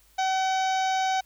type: harmonic tone with a mistuned harmonic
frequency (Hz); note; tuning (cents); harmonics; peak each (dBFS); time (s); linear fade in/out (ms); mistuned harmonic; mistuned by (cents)
759; F#5; +44; 1 / 2 / 3 / 4 / 5 / 6 / 7 / 8 / 9; -23 / -34 / -36 / -40 / -38 / -45 / -44 / -41 / -46; 0.18-1.21; 10; 9; +18
effects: added 51 Hz sine -61 dBFS peak until 1.25 s + white hiss -61 dBFS RMS until 1.25 s